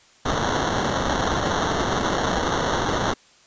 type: noise with sample-and-hold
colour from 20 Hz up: violet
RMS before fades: -23 dBFS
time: 0.25-3.14 s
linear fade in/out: 10 ms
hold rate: 2450 Hz
effects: white hiss -54 dBFS RMS until 3.46 s + resampled to 16000 Hz